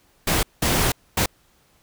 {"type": "noise bursts at uneven times", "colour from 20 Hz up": "pink", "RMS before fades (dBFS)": -20, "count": 3, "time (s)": [[0.27, 0.43], [0.62, 0.92], [1.17, 1.26]], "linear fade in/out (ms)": 5, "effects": ["pink hiss -60 dBFS RMS until 1.82 s"]}